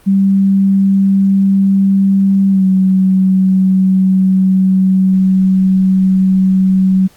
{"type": "tone with pitch glide", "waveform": "sine", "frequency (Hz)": [194.9, 188.81], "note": ["G3", "F#3"], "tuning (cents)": [-10, 35], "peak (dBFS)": -7, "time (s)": [0.06, 7.08], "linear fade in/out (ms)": 20, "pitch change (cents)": -55, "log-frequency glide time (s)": [2.5, 2.65], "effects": ["pink hiss -47 dBFS RMS until 7.16 s", "Opus 32 kbps"]}